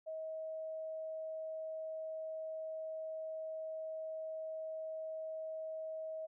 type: tone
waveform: sine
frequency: 636 Hz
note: D#5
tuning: 38 cents sharp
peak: -40 dBFS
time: 0.06-6.27 s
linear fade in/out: 20 ms
effects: none